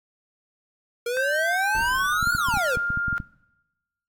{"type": "exponential two-way sweep", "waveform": "square", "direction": "up then down", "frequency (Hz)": [466.2, 1490, 466.2], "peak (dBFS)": -25, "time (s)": [1.06, 2.76], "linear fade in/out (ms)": 5, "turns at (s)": 2.35}
{"type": "tone with pitch glide", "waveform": "sine", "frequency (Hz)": [1558, 1404.1], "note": ["G6", "F6"], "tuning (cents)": [-11, 9], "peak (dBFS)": -23, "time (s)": [1.17, 3.18], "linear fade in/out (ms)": 0, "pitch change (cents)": -180, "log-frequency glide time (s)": [1.93, 2.25]}
{"type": "noise with exponential decay", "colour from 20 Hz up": "brown", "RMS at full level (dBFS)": -32, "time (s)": [1.75, 2.81], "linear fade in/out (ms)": 0, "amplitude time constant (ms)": 230}
{"type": "clicks", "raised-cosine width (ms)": 5, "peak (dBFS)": -19, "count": 12, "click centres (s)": [2.228, 2.273, 2.35, 2.486, 2.54, 2.572, 2.772, 2.904, 2.974, 3.082, 3.128, 3.202]}
{"effects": ["noise-tail reverb RT60 1.0 s tail -21 dB re dry", "AAC 64 kbps"]}